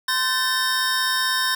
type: tone cluster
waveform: square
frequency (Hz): 1036 / 1538 / 1768 / 3723 / 5400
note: C6 / G6 / A6 / A#7 / E8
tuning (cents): -17 / -33 / +8 / -3 / +41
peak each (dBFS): -27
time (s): 0.08-1.55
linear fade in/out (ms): 5
effects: 8-bit